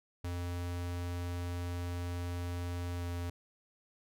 square tone with pitch glide, 87.8 to 87.09 Hz, F2 to F2, +10 to -4 cents, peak -36 dBFS, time 0.24-3.3 s, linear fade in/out 5 ms, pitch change -14 cents, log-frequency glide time 2.97-3.03 s, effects none

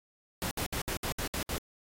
pink noise bursts, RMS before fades -34 dBFS, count 8, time 0.42-1.581 s, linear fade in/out 0 ms, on 90 ms, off 63 ms, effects AAC 48 kbps

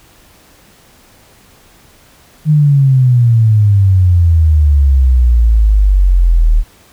sine exponential sweep, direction down, 155.56 to 37.92 Hz, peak -5 dBFS, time 2.45-6.64 s, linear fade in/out 50 ms, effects pink hiss -45 dBFS RMS until 6.92 s

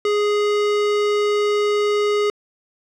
square tone, 415.3 Hz, G#4, in tune, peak -17 dBFS, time 0.05-2.3 s, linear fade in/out 2 ms, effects low-pass 5000 Hz 12 dB/octave + 9-bit

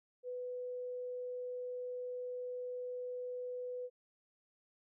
sine tone, 497.1 Hz, B4, 11 cents sharp, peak -39 dBFS, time 0.23-3.9 s, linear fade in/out 50 ms, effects none

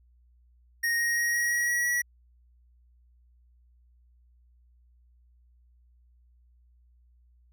square tone with pitch steps, 1864.7 / 1875.5 / 1886.4 / 1897.3 / 1908.3 / 1919.3 / 1930.5 Hz, A#6 / A#6 / A#6 / A#6 / A#6 / B6 / B6, 0 / +10 / +20 / +30 / +40 / -50 / -40 cents, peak -25 dBFS, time 0.83-2.02 s, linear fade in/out 10 ms, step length 170 ms, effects added 60 Hz sine -58 dBFS peak until 7.52 s

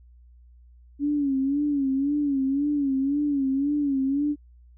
sine tone with vibrato, 280.1 Hz, C#4, 18 cents sharp, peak -21 dBFS, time 0.99-4.36 s, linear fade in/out 50 ms, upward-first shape sine, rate 1.9 Hz, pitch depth 90 cents each way, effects added 60 Hz sine -49 dBFS peak until 4.77 s

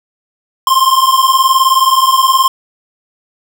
square beating tone pair, 1046.5 / 1065.5 Hz, C6 / C6, 0 / +31 cents, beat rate 19 Hz, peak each -11 dBFS, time 0.67-2.48 s, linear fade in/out 2 ms, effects none

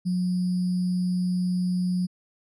sine tone with sample-and-hold, 180.9 Hz, F#3, 39 cents flat, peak -22 dBFS, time 0.05-2.07 s, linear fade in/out 20 ms, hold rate 4900 Hz, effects resampled to 22050 Hz

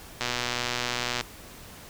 click train, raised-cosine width 0.2 ms, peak -10 dBFS, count 123, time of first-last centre 0.21-1.21 s, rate 122 Hz, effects pink hiss -46 dBFS RMS until 1.89 s

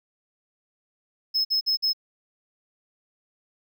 triangle tone bursts, 5180 Hz, E8, 31 cents flat, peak -19 dBFS, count 4, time 1.34-1.933 s, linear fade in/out 20 ms, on 110 ms, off 51 ms, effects none

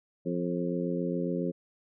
harmonic tone with a mistuned harmonic, 87.31 Hz, F2, in tune, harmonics 2 / 3 / 4 / 5 / 6, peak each -32 / -34 / -35 / -36 / -37 dBFS, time 0.25-1.52 s, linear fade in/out 20 ms, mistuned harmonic 6, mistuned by +30 cents, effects none

